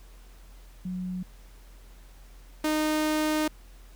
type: tone pair in turn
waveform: sine / sawtooth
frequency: 183 / 307.8 Hz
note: F#3 / D#4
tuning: -19 / -19 cents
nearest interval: major sixth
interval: 900 cents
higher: second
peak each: -30 / -20 dBFS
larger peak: second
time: 0.85-1.23 / 2.64-3.48 s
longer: second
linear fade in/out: 5 ms
effects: added 43 Hz sine -47 dBFS peak until 3.95 s + pink hiss -58 dBFS RMS until 3.95 s